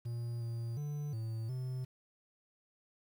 triangle tone with pitch steps, 118.1 / 116.2 / 147 / 112.2 / 128.3 Hz, A#2 / A#2 / D3 / A2 / C3, +23 / -5 / +2 / +34 / -34 cents, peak -34 dBFS, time 0.05-1.85 s, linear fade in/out 10 ms, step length 360 ms, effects 10-bit

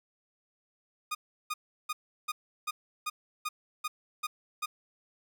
sawtooth tone bursts, 1230 Hz, D#6, 20 cents flat, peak -27 dBFS, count 10, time 1.11-4.66 s, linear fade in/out 10 ms, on 40 ms, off 350 ms, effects none

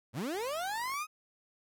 30% pulse linear sweep, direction up, 92.5 to 1276 Hz, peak -31 dBFS, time 0.13-1.07 s, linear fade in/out 50 ms
click train, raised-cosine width 0.5 ms, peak -38 dBFS, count 30, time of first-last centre 0.35-0.938 s, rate 49.3 Hz
effects none

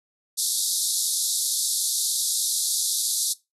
white band-pass noise, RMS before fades -25 dBFS, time 0.37-3.34 s, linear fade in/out 20 ms, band 3600 to 12000 Hz, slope 96 dB/octave, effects noise-tail reverb RT60 0.2 s tail -19 dB re dry

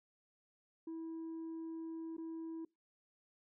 sine tone with dropouts, 326.1 Hz, E4, 19 cents flat, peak -39 dBFS, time 0.87-2.65 s, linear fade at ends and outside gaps 5 ms, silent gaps 2.168-2.18 s, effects noise-tail reverb RT60 0.2 s tail -24 dB re dry + tanh soft clip ceiling -41 dBFS

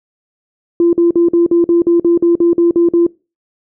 sine tone bursts, 341.9 Hz, F4, 37 cents flat, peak -6 dBFS, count 13, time 0.8-3.066 s, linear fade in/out 2 ms, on 130 ms, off 48 ms, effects noise-tail reverb RT60 0.3 s tail -24 dB re dry + tanh soft clip ceiling -2 dBFS

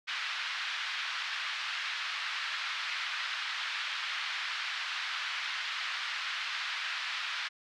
pink band-pass noise, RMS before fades -36 dBFS, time 0.07-7.49 s, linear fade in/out 20 ms, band 1300 to 4200 Hz, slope 24 dB/octave, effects none

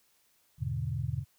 sine chord, E dominant seventh, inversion none, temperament equal, 82.41 / 103.83 / 123.47 / 146.83 Hz, E2 / G#2 / B2 / D3, 0 / 0 / 0 / 0 cents, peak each -38 / -37 / -34 / -36 dBFS, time 0.58-1.25 s, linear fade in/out 50 ms, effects white hiss -69 dBFS RMS until 1.38 s

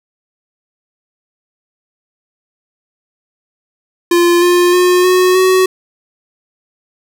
square tone with pitch steps, 346.8 / 353.3 / 359.9 / 366.6 / 373.4 Hz, F4 / F4 / F#4 / F#4 / F#4, -12 / +20 / -48 / -16 / +16 cents, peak -8 dBFS, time 4.11-5.66 s, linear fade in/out 5 ms, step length 310 ms, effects none

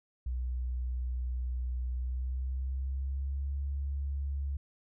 sine tone with pitch glide, 62.1 to 69.7 Hz, B1 to C#2, +10 to +10 cents, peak -31 dBFS, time 0.26-4.57 s, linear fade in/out 5 ms, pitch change +200 cents, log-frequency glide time 1.93-3.54 s, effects none

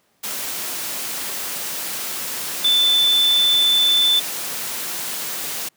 sine tone in noise, 3520 Hz, A7, in tune, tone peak -13 dBFS, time 2.64-4.2 s, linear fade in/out 10 ms, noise white, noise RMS -27 dBFS, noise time 0.23-5.69 s, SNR +11 dB, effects pink hiss -63 dBFS RMS until 5.76 s + high-pass 150 Hz 12 dB/octave

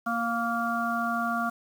harmonic tone with a mistuned harmonic, 233.4 Hz, A#3, 2 cents sharp, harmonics 1 / 3 / 5 / 6, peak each -31 / -31 / -31 / -31 dBFS, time 0.06-1.5 s, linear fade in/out 10 ms, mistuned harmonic 5, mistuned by -19 cents, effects 8-bit

